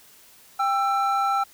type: tone pair together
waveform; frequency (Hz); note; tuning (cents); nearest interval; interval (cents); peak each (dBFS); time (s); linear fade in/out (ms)
triangle; 793.3 / 1333; G5 / E6; +20 / +19; major sixth; 899; -21; 0.59-1.44; 10
effects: white hiss -52 dBFS RMS until 1.53 s